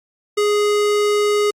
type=tone; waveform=square; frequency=415.3 Hz; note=G#4; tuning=in tune; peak=-15 dBFS; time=0.37-1.51 s; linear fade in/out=10 ms; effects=low-pass 10000 Hz 12 dB/octave + Opus 48 kbps